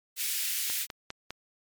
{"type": "high-pass noise", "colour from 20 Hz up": "white", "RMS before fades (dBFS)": -31, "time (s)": [0.16, 0.87], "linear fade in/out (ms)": 50, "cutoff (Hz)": 1900, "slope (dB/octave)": 24}
{"type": "click train", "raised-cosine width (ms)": 0.2, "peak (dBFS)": -19, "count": 4, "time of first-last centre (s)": [0.7, 1.306], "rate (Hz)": 4.95}
{"effects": ["MP3 96 kbps"]}